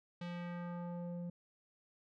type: tone with low-pass filter sweep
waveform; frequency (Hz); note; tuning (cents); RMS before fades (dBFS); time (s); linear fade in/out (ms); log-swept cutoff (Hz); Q
square; 174.4; F3; -2; -43; 0.21-1.3; 5; 3800 to 360; 1.4
effects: none